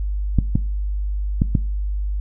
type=clicks; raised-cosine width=5 ms; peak=-3 dBFS; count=4; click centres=0.387 / 0.555 / 1.419 / 1.552 s; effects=noise-tail reverb RT60 0.4 s tail -20 dB re dry + added 50 Hz sine -20 dBFS peak until 2.2 s